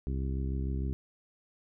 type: harmonic tone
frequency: 66.6 Hz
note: C2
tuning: 31 cents sharp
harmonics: 1 / 2 / 3 / 4 / 5 / 6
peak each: -31 / -37 / -41 / -43 / -45 / -47 dBFS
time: 0.07-0.93 s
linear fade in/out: 0 ms
effects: none